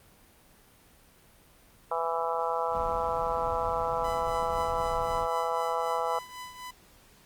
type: harmonic tone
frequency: 165.8 Hz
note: E3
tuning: 10 cents sharp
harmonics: 3 / 4 / 5 / 6 / 7 / 8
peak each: -33 / -34 / -33 / -33 / -36 / -36 dBFS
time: 1.91-6.19 s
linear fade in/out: 5 ms
type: noise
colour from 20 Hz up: brown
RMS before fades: -41 dBFS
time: 2.7-5.28 s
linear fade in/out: 50 ms
type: tone with tremolo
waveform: sawtooth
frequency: 1000 Hz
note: B5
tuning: 21 cents sharp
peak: -34 dBFS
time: 4.04-6.71 s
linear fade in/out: 5 ms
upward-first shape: triangle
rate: 3.9 Hz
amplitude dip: 70%
effects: pink hiss -58 dBFS RMS until 7.25 s + Opus 32 kbps